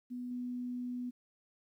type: tone with level steps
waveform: sine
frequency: 246.9 Hz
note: B3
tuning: in tune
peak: -38 / -36 dBFS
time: 0.1-1.11 s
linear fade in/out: 20 ms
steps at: 0.31 s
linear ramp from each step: 2 ms
effects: 12-bit